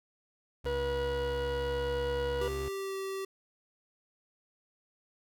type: tone with vibrato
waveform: 35% pulse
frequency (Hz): 69.3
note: C#2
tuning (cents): 0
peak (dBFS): -35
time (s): 0.64-2.69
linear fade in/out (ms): 10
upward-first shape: sine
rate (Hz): 5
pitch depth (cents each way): 11
type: harmonic tone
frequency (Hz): 484.3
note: B4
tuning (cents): -34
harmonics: 1 / 2 / 3 / 4 / 6 / 7 / 8 / 9 / 10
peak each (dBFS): -31 / -42 / -44 / -51 / -47 / -56 / -61 / -57 / -61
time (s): 0.66-2.48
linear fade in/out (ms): 2
type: tone with pitch glide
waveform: square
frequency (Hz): 392 to 386.8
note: G4 to G4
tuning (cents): 0 to -23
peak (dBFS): -35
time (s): 2.41-3.25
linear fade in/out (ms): 5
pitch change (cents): -23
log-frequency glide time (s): 2.7-2.96
effects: none